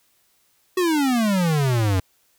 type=exponential sweep; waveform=square; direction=down; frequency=376.5 to 90.3 Hz; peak=-18 dBFS; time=0.77-2 s; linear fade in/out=5 ms; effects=white hiss -63 dBFS RMS until 2.38 s